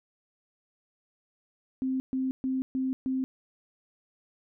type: tone bursts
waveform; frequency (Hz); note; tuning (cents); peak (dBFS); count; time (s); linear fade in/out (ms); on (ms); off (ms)
sine; 261.6; C4; 0; -26; 5; 1.82-3.24; 0; 180; 130
effects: none